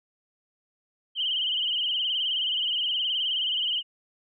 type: tone with vibrato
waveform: sine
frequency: 3014 Hz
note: F#7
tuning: 31 cents sharp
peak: -24 dBFS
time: 1.15-3.83 s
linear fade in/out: 50 ms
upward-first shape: sine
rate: 19 Hz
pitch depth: 89 cents each way
effects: none